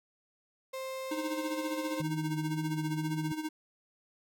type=tone; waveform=35% pulse; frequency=526 Hz; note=C5; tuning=9 cents sharp; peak=-35 dBFS; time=0.73-2.02 s; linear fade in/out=10 ms
type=tone with tremolo; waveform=square; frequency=310.5 Hz; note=D#4; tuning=3 cents flat; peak=-32 dBFS; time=1.11-3.49 s; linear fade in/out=5 ms; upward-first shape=sine; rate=15 Hz; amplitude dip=70%
type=tone with vibrato; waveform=sine; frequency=155.56 Hz; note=D#3; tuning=in tune; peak=-33 dBFS; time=2-3.32 s; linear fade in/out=2 ms; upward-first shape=triangle; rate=2 Hz; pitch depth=24 cents each way
effects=none